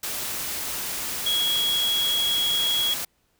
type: tone in noise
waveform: sine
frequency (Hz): 3322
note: G#7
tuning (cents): 0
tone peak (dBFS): -21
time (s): 1.26-2.94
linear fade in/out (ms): 5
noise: white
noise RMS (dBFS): -30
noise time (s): 0.03-3.05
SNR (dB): +6
effects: pink hiss -68 dBFS RMS until 3.39 s